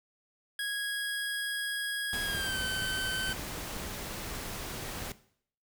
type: tone with pitch glide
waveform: 25% pulse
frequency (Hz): 1654 to 1534.3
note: G#6 to G6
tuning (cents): -8 to -38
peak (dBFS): -28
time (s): 0.59-3.33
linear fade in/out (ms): 2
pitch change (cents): -130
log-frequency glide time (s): 2.23-2.58
type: noise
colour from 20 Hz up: pink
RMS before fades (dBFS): -39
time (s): 2.13-5.12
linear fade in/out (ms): 2
type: click train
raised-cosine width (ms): 5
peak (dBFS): -28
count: 4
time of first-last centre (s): 2.35-3.765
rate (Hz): 2.12
effects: noise-tail reverb RT60 0.6 s tail -17 dB re dry